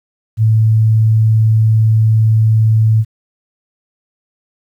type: tone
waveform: sine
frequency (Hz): 110.3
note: A2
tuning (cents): +5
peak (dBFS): -7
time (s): 0.37-3.05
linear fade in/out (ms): 50
effects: 8-bit